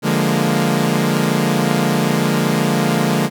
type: chord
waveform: sawtooth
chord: Bb dominant seventh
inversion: first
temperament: equal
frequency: 146.83 / 174.61 / 207.7 / 233.1 Hz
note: D3 / F3 / Ab3 / Bb3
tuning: 0 / 0 / 0 / 0 cents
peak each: -16 dBFS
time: 0.02-3.3 s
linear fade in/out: 50 ms
effects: none